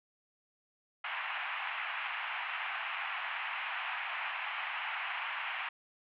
white band-pass noise, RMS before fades -38 dBFS, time 1.04-5.69 s, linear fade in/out 5 ms, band 750 to 2800 Hz, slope 48 dB/octave, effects none

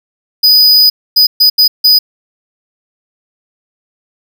square tone bursts at uneven times, 4972 Hz, D#8, 2 cents flat, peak -4 dBFS, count 5, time 0.43-0.9 / 1.16-1.27 / 1.4-1.5 / 1.58-1.68 / 1.84-1.99 s, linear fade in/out 10 ms, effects none

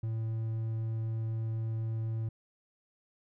triangle tone, 112 Hz, A2, 31 cents sharp, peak -29 dBFS, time 0.03-2.29 s, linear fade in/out 5 ms, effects none

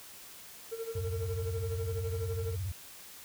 triangle tone with tremolo, 454.5 Hz, A#4, 44 cents flat, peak -31 dBFS, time 0.71-2.56 s, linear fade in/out 20 ms, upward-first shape sine, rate 12 Hz, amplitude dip 75%
sine tone with vibrato, 92.5 Hz, F#2, in tune, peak -32 dBFS, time 0.95-2.72 s, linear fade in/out 5 ms, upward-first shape square, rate 17 Hz, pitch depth 170 cents each way
effects tanh soft clip ceiling -24 dBFS + white hiss -50 dBFS RMS until 3.24 s

